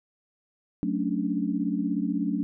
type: chord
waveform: sine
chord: D major seventh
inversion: first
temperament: equal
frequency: 185 / 220 / 277.2 / 293.7 Hz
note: F#3 / A3 / C#4 / D4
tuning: 0 / 0 / 0 / 0 cents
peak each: -30 dBFS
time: 0.83-2.43 s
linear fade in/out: 0 ms
effects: none